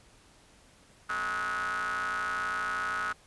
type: ring-modulated tone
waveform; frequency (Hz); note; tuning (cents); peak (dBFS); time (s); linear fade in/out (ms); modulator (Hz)
45% pulse; 92.5; F#2; 0; -27; 1.09-3.13; 10; 1370
effects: pink hiss -59 dBFS RMS until 3.26 s + resampled to 24000 Hz